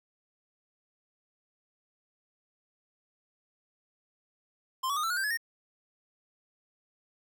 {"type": "tone with pitch steps", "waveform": "square", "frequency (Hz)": [1046.5, 1134.6, 1230.2, 1333.8, 1446.2, 1568, 1700, 1843.2], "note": ["C6", "C#6", "D#6", "E6", "F#6", "G6", "G#6", "A#6"], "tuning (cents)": [0, 40, -20, 20, -40, 0, 40, -20], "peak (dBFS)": -29, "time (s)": [4.83, 5.374], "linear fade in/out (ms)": 10, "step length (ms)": 68, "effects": []}